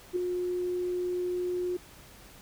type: tone with ADSR envelope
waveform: sine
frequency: 358.7 Hz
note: F4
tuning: 46 cents sharp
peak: -23 dBFS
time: 0.13-1.77 s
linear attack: 32 ms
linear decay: 5 ms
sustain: -5 dB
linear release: 7 ms
effects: pink hiss -52 dBFS RMS until 2.41 s